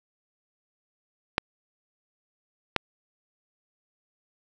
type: clicks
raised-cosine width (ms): 0.3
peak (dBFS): -5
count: 2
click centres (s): 1.381 / 2.763
effects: none